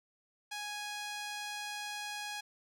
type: tone with band-pass filter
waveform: sawtooth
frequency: 830.6 Hz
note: G#5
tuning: in tune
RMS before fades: -41 dBFS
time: 0.51-2.41 s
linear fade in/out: 10 ms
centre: 4000 Hz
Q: 0.54
effects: none